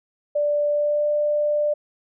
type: tone with pitch glide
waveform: sine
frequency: 587.3 to 593.4 Hz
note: D5 to D5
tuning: 0 to +18 cents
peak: -18 dBFS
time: 0.35-1.74 s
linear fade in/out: 10 ms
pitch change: +18 cents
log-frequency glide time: 0.69-1.07 s
effects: none